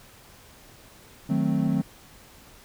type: chord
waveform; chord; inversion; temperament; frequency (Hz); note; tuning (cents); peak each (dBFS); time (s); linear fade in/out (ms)
triangle; D# diminished seventh; none; equal; 155.56 / 185 / 220 / 261.6; D#3 / F#3 / A3 / C4; 0 / 0 / 0 / 0; -25; 1.29-1.82; 10
effects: pink hiss -51 dBFS RMS until 2.64 s